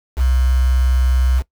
sine tone with quantisation, 63.8 Hz, C2, 43 cents flat, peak -12 dBFS, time 0.16-1.43 s, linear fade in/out 50 ms, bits 5, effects noise-tail reverb RT60 0.1 s tail -19 dB re dry

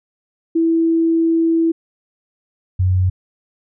sine tone pair in turn, 329 / 92.32 Hz, E4 / F#2, -3 / -3 cents, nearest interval octave + minor seventh, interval 2200 cents, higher first, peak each -12 dBFS, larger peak neither, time 0.55-1.72 / 2.79-3.1 s, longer first, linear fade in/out 10 ms, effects none

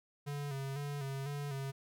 square tone with vibrato, 140 Hz, C#3, 18 cents sharp, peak -38 dBFS, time 0.26-1.72 s, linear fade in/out 20 ms, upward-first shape square, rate 2 Hz, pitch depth 48 cents each way, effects none

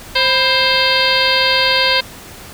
harmonic tone with a mistuned harmonic, 527 Hz, C5, 12 cents sharp, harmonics 1 / 2 / 3 / 4 / 5 / 6 / 7 / 8 / 9, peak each -20 / -20 / -20 / -20 / -20 / -20 / -20 / -20 / -20 dBFS, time 0.15-2.01 s, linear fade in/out 10 ms, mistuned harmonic 2, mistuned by -99 cents, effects pink hiss -35 dBFS RMS until 2.53 s

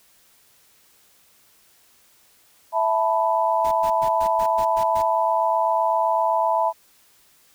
sine chord, E suspended fourth, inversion none, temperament equal, 659.3 / 880 / 987.8 Hz, E5 / A5 / B5, 0 / 0 / 0 cents, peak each -22 dBFS, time 2.72-6.73 s, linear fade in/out 50 ms
pink noise bursts, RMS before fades -37 dBFS, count 8, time 3.64-5.026 s, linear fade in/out 10 ms, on 77 ms, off 110 ms
effects white hiss -57 dBFS RMS until 7.54 s

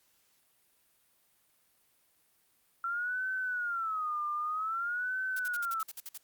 sine tone with vibrato, 1352 Hz, E6, 43 cents sharp, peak -31 dBFS, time 2.84-5.83 s, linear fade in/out 2 ms, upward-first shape sine, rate 0.52 Hz, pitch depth 210 cents each way
blue noise bursts, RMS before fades -42 dBFS, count 10, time 5.36-6.177 s, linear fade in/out 5 ms, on 34 ms, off 53 ms
effects white hiss -70 dBFS RMS until 6.23 s + Opus 48 kbps

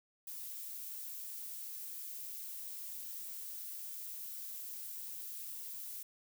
violet noise, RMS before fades -45 dBFS, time 0.27-6.03 s, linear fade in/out 5 ms, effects none

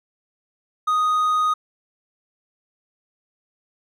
triangle tone, 1244.5 Hz, D#6, in tune, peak -15 dBFS, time 0.87-1.54 s, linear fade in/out 10 ms, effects none

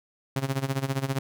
sawtooth tone with tremolo, 135.3 Hz, C#3, 42 cents flat, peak -19 dBFS, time 0.36-1.19 s, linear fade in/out 2 ms, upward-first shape sine, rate 15 Hz, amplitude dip 85%, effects none

